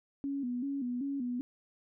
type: tone with vibrato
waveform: sine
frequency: 261.3 Hz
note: C4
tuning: 2 cents flat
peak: -32 dBFS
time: 0.24-1.41 s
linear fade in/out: 0 ms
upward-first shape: square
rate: 2.6 Hz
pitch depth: 110 cents each way
effects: none